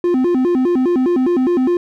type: tone with vibrato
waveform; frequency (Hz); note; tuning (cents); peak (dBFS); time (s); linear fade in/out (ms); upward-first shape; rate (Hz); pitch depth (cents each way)
triangle; 300.5; D4; +40; -10; 0.04-1.77; 2; square; 4.9; 270
effects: none